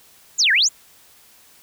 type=exponential two-way sweep; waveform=sine; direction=down then up; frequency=7630 to 1541 to 7630 Hz; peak=-13 dBFS; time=0.38-0.69 s; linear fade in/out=20 ms; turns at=0.52 s; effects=white hiss -51 dBFS RMS until 1.62 s